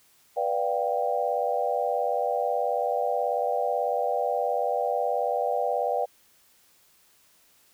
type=chord; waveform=sine; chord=G dominant seventh; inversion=first; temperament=just; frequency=490 / 588 / 705.6 / 784 Hz; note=B4 / D5 / F5 / G5; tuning=-14 / +2 / +18 / 0 cents; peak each=-29 dBFS; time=0.36-6.06 s; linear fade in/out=20 ms; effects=white hiss -61 dBFS RMS until 7.73 s